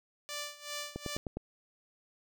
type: tone with tremolo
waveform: 5% pulse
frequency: 587.3 Hz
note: D5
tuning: in tune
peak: -25 dBFS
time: 0.29-1.17 s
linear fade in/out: 0 ms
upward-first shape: sine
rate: 2.6 Hz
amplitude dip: 85%
type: click train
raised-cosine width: 2 ms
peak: -23 dBFS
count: 5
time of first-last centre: 0.96-1.37 s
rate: 9.75 Hz
effects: none